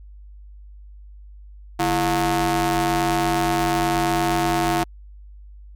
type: ring-modulated tone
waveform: sawtooth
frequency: 189.4 Hz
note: F#3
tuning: 41 cents sharp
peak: -11 dBFS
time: 1.79-4.84 s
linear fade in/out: 10 ms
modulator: 524 Hz
effects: added 50 Hz sine -39 dBFS peak until 5.75 s + MP3 96 kbps